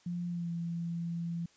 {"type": "tone with pitch glide", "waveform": "sine", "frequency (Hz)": [174.61, 169.25], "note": ["F3", "E3"], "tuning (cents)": [0, 46], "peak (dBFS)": -33, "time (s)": [0.06, 1.46], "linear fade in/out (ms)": 5, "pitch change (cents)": -54, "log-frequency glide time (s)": [0.28, 0.51], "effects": ["white hiss -65 dBFS RMS until 1.56 s", "resampled to 16000 Hz"]}